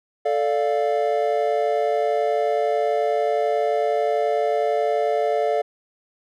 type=chord; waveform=triangle; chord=D minor; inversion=second; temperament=equal; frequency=440 / 587.3 / 698.5 Hz; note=A4 / D5 / F5; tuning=0 / 0 / 0 cents; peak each=-21 dBFS; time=0.25-5.62 s; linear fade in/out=10 ms; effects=none